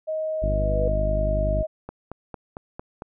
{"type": "tone", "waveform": "sine", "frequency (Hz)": 628, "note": "D#5", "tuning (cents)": 16, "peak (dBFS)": -24, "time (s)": [0.07, 1.67], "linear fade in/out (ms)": 20}
{"type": "tone with exponential growth", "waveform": "sine", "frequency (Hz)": 493.9, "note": "B4", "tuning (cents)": 0, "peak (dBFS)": -22, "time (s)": [0.19, 0.88], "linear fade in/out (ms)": 2, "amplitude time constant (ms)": 150}
{"type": "harmonic tone", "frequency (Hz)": 50.5, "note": "G#1", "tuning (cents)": -48, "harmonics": [1, 2, 3, 4, 5, 6, 7], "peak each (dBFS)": [-23, -29, -33, -35, -37, -39, -40], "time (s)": [0.42, 1.63], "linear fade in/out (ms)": 10}
{"type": "click train", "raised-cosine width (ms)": 1, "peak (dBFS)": -20, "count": 6, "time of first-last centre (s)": [1.89, 3.021], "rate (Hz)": 4.42}
{"effects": []}